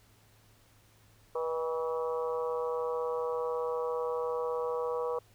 harmonic tone with a mistuned harmonic, 162 Hz, E3, 30 cents flat, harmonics 3 / 4 / 5 / 6 / 7 / 8, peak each -31 / -43 / -44 / -41 / -40 / -49 dBFS, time 1.35-5.19 s, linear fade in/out 5 ms, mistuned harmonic 4, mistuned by -69 cents, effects added 107 Hz sine -64 dBFS peak until 5.34 s + pink hiss -64 dBFS RMS until 5.34 s

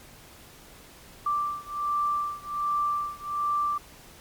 sine beating tone pair, 1174.7 / 1176 Hz, D6 / D6, 0 / +2 cents, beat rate 1.3 Hz, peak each -28 / -29 dBFS, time 1.26-3.78 s, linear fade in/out 5 ms, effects pink hiss -50 dBFS RMS until 4.2 s + MP3 96 kbps

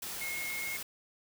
sine tone in noise, 2159 Hz, C#7, 46 cents flat, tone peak -36 dBFS, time 0.21-0.77 s, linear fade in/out 5 ms, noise white, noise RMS -40 dBFS, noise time 0.02-0.83 s, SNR +1 dB, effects none

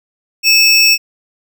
square tone pair together, 2602 / 5488 Hz, E7 / F8, -23 / -31 cents, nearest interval octave + minor second, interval 1292 cents, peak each -10 dBFS, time 0.43-0.98 s, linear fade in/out 50 ms, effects none

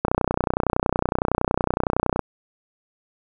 click train, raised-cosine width 1 ms, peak -5 dBFS, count 67, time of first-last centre 0.05-2.193 s, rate 30.8 Hz, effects none

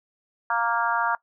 harmonic tone, 233.1 Hz, A#3, in tune, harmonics 3 / 4 / 5 / 6 / 7, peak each -30 / -25 / -28 / -27 / -31 dBFS, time 0.5-1.15 s, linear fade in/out 2 ms, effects noise-tail reverb RT60 0.1 s tail -20 dB re dry

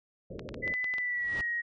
white low-pass noise, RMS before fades -42 dBFS, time 0.3-0.73 s, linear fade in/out 5 ms, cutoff 600 Hz, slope 96 dB/octave
clicks, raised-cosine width 0.2 ms, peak -23 dBFS, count 8, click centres 0.394 / 0.49 / 0.543 / 0.678 / 0.739 / 0.843 / 0.939 / 0.983 s
sine tone with pitch glide, 2002 to 1889.6 Hz, B6 to A#6, +23 to +23 cents, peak -29 dBFS, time 0.62-1.62 s, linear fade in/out 20 ms, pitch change -100 cents, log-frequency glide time 0.95-1.42 s
pink noise with exponential growth, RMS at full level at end -37 dBFS, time 1.06-1.41 s, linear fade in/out 1 ms, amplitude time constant 75 ms
effects low-pass 4000 Hz 12 dB/octave

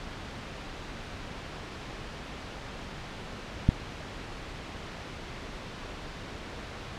click, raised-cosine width 5 ms, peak -7 dBFS, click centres 3.69 s, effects pink hiss -40 dBFS RMS until 6.98 s + low-pass 4000 Hz 12 dB/octave

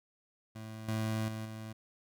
25% pulse tone with level steps, 109.9 Hz, A2, 2 cents flat, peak -39 / -28 / -34 / -38 dBFS, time 0.55-1.73 s, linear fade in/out 10 ms, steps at 0.88 / 1.28 / 1.45 s, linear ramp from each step 5 ms, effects none

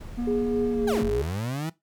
brown noise, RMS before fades -38 dBFS, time 0-0.99 s, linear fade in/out 10 ms
triangle tone with pitch glide, 240 to 225.2 Hz, B3 to A3, -49 to +40 cents, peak -24 dBFS, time 0.17-1.1 s, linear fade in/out 20 ms, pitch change -111 cents, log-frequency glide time 0.7-0.94 s
sine tone with tremolo, 414.8 Hz, G#4, 2 cents flat, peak -23 dBFS, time 0.27-1.22 s, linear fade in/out 5 ms, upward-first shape sine, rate 3.7 Hz, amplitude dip 35%
30% pulse linear two-way sweep, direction down then up, 853 to 38 to 166.2 Hz, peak -25 dBFS, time 0.87-1.7 s, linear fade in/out 10 ms, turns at 1.04 s
effects noise-tail reverb RT60 0.2 s tail -20 dB re dry

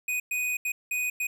square tone bursts at uneven times, 2489 Hz, D#7, in tune, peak -27 dBFS, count 5, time 0.08-0.2 / 0.31-0.57 / 0.65-0.72 / 0.91-1.1 / 1.2-1.27 s, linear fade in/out 5 ms, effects none

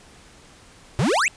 square exponential sweep, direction up, 110 to 2794 Hz, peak -18 dBFS, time 0.99-1.28 s, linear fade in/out 0 ms, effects pink hiss -49 dBFS RMS until 1.36 s + resampled to 22050 Hz

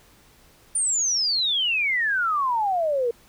sine exponential sweep, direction down, 9330 to 458.4 Hz, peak -20 dBFS, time 0.75-3.11 s, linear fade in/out 5 ms, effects pink hiss -55 dBFS RMS until 3.28 s

